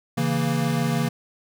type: chord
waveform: square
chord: A# diminished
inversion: first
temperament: equal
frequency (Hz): 138.59 / 164.81 / 233.1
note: C#3 / E3 / A#3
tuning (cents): 0 / 0 / 0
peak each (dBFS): -26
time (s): 0.17-1.09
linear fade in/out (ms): 10
effects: none